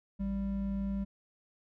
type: tone pair together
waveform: triangle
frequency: 55.21 / 196.9 Hz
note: A1 / G3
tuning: +7 / +8 cents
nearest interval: octave + minor seventh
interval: 2201 cents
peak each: -36 / -30 dBFS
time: 0.19-1.05 s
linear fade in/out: 20 ms
effects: none